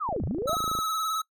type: linear two-way sweep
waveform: sine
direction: down then up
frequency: 1343 to 62.1 to 743 Hz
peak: -27 dBFS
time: 0-0.56 s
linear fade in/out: 20 ms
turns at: 0.24 s
type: click train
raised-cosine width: 2 ms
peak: -23 dBFS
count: 20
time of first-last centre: 0.09-0.789 s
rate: 27.2 Hz
type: tone with vibrato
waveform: square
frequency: 1290 Hz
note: E6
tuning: 38 cents flat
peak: -27 dBFS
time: 0.47-1.22 s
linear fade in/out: 10 ms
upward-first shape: triangle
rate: 19 Hz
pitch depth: 46 cents each way
effects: noise-tail reverb RT60 0.1 s tail -23 dB re dry